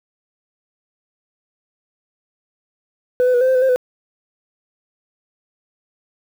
sine tone with pitch steps, 498.7 / 504 / 486.2 / 516 / 521 / 507 / 527 / 502 Hz, B4 / B4 / B4 / C5 / C5 / B4 / C5 / B4, +17 / +35 / -27 / -24 / -7 / +45 / +12 / +28 cents, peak -9 dBFS, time 3.2-3.76 s, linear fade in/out 0 ms, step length 70 ms, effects tanh soft clip ceiling -11 dBFS + 7-bit

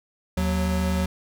square tone pair together, 77.78 / 184.14 Hz, D#2 / F#3, 0 / -8 cents, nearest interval octave + minor third, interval 1492 cents, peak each -25 dBFS, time 0.37-1.06 s, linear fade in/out 5 ms, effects none

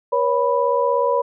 sine tone cluster, 480.4 / 557 / 987 Hz, B4 / C#5 / B5, -48 / +8 / -1 cents, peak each -20 dBFS, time 0.12-1.22 s, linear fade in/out 10 ms, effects none

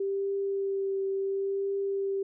sine tone with vibrato, 392 Hz, G4, in tune, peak -27 dBFS, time 0-2.23 s, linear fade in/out 5 ms, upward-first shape triangle, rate 0.71 Hz, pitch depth 17 cents each way, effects none

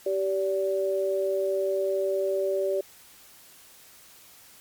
sine tone pair together, 387.8 / 577.1 Hz, G4 / D5, -19 / -30 cents, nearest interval perfect fifth, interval 689 cents, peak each -26 dBFS, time 0.06-2.81 s, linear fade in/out 5 ms, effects white hiss -52 dBFS RMS until 4.6 s + MP3 96 kbps

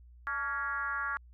sine tone with frequency modulation, 1396.9 Hz, F6, in tune, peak -31 dBFS, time 0.27-1.17 s, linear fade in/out 0 ms, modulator 262 Hz, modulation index 1.3, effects added 60 Hz sine -52 dBFS peak until 1.33 s

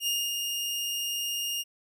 sawtooth tone with ADSR envelope, 2834 Hz, F7, 25 cents sharp, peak -22 dBFS, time 0-1.64 s, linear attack 69 ms, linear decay 240 ms, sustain -4 dB, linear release 34 ms, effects none

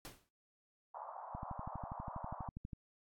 pink noise with exponential decay, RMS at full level -46 dBFS, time 0.05-0.29 s, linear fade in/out 0 ms, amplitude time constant 52 ms
white band-pass noise, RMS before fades -48 dBFS, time 0.94-2.49 s, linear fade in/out 10 ms, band 650 to 1100 Hz, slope 48 dB/octave
click train, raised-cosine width 5 ms, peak -32 dBFS, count 18, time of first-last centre 1.35-2.732 s, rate 12.3 Hz
effects AAC 64 kbps

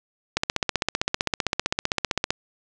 click train, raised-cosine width 0.2 ms, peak -4 dBFS, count 31, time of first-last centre 0.37-2.305 s, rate 15.5 Hz, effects resampled to 22050 Hz + 7-bit

